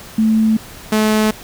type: tone pair in turn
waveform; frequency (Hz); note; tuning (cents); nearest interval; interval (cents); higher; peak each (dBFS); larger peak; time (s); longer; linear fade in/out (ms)
sine / sawtooth; 220 / 215.6; A3 / A3; 0 / -35; unison; 35; first; -10 / -8; second; 0.18-0.57 / 0.92-1.31; neither; 5
effects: pink hiss -36 dBFS RMS until 1.43 s